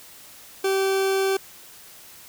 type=tone; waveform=40% pulse; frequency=386.8 Hz; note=G4; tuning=23 cents flat; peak=-19 dBFS; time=0.64-1.37 s; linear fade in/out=5 ms; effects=white hiss -46 dBFS RMS until 2.28 s